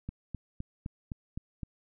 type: click train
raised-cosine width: 5 ms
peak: -24 dBFS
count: 7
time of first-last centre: 0.09-1.632 s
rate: 3.89 Hz
effects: none